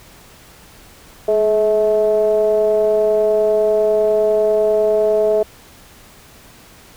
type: ring-modulated tone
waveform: triangle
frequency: 110 Hz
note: A2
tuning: in tune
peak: -7 dBFS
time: 1.28-5.43 s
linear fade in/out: 5 ms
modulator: 535 Hz
effects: pink hiss -44 dBFS RMS until 6.96 s